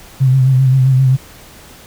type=tone with vibrato; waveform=sine; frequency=131.3 Hz; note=C3; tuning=6 cents sharp; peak=-7 dBFS; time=0.2-1.17 s; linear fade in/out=20 ms; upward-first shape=sine; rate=7.6 Hz; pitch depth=43 cents each way; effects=pink hiss -39 dBFS RMS until 1.86 s